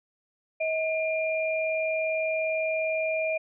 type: tone pair together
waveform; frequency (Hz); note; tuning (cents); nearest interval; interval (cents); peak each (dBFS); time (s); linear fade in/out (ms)
sine; 637.4 / 2400; D#5 / D7; +42 / +37; octave + major seventh; 2295; -26 / -30; 0.6-3.38; 10
effects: none